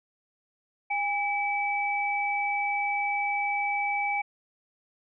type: tone pair together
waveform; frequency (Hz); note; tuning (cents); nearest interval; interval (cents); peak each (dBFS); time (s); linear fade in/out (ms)
sine; 813.2 / 2300; G#5 / D7; -37 / -37; octave + tritone; 1800; -28; 0.9-4.22; 10
effects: none